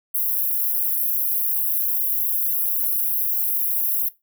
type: high-pass noise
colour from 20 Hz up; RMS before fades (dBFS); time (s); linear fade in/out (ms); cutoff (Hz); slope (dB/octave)
white; -22; 0.14-4.09; 10; 11000; 96
effects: noise-tail reverb RT60 0.2 s tail -17 dB re dry